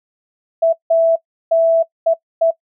sine tone bursts at uneven times, 659.3 Hz, E5, in tune, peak -9 dBFS, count 5, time 0.62-0.73 / 0.9-1.16 / 1.51-1.83 / 2.06-2.14 / 2.41-2.51 s, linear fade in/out 10 ms, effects noise-tail reverb RT60 0.1 s tail -21 dB re dry

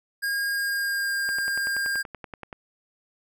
square tone with pitch glide, 1624 to 1606.3 Hz, G#6 to G6, -39 to +42 cents, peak -25 dBFS, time 0.22-2.03 s, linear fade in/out 20 ms, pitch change -19 cents, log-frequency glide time 0.49-1.14 s
click train, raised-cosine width 0.5 ms, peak -22 dBFS, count 14, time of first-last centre 1.29-2.528 s, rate 10.5 Hz
effects none

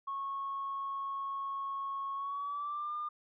sine tone with pitch glide, 1098 to 1204.3 Hz, C#6 to D6, -17 to +43 cents, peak -34 dBFS, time 0.07-3.09 s, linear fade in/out 10 ms, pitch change +160 cents, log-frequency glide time 2.14-2.94 s, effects tanh soft clip ceiling -30 dBFS

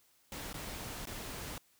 pink noise with dropouts, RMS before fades -43 dBFS, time 0.32-1.58 s, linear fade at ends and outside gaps 1 ms, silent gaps 0.529-0.542 / 1.055-1.071 s, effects white hiss -69 dBFS RMS until 1.79 s

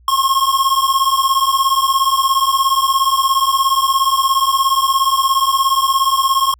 square beating tone pair, 1070 / 1087 Hz, C6 / C#6, +38 / -34 cents, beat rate 17 Hz, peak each -16 dBFS, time 0.08-6.54 s, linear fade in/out 2 ms, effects added 60 Hz sine -45 dBFS peak until 6.59 s

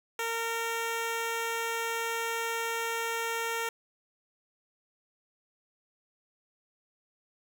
10% pulse tone, 459.3 Hz, A#4, 26 cents flat, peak -22 dBFS, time 0.19-3.69 s, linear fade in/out 2 ms, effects none

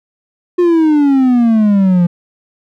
triangle exponential sweep, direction down, 359.6 to 171.1 Hz, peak -5 dBFS, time 0.58-2.07 s, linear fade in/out 10 ms, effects none

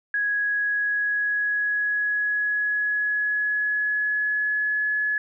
sine tone with pitch glide, 1664 to 1700.9 Hz, G#6 to G#6, +3 to +41 cents, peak -21 dBFS, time 0.14-5.18 s, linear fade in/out 2 ms, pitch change +38 cents, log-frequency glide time 0.27-4.81 s, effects none

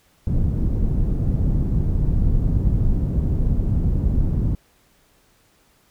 pink low-pass noise, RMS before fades -19 dBFS, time 0.27-4.55 s, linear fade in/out 2 ms, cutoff 170 Hz, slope 12 dB/octave, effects pink hiss -59 dBFS RMS until 5.9 s

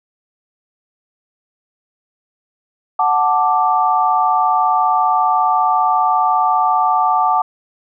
sine chord, D major, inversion first, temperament equal, 740 / 880 / 1174.7 Hz, F#5 / A5 / D6, 0 / 0 / 0 cents, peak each -16 dBFS, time 2.99-7.42 s, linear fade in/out 5 ms, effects none

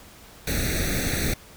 pink noise with comb filter, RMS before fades -25 dBFS, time 0.47-1.34 s, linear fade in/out 5 ms, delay 0.49 ms, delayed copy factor +1, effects pink hiss -48 dBFS RMS until 1.56 s

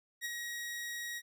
sawtooth tone with ADSR envelope, 1897 Hz, A#6, 30 cents sharp, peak -31 dBFS, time 0.21-1.22 s, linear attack 40 ms, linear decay 26 ms, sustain -4 dB, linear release 47 ms, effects none

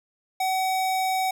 square tone, 755 Hz, F#5, 35 cents sharp, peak -23 dBFS, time 0.4-1.31 s, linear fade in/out 5 ms, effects none

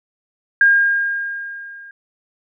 sine tone with level ramp, 1615 Hz, G#6, 49 cents flat, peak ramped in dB -7 to -36 dBFS, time 0.61-1.91 s, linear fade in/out 2 ms, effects none

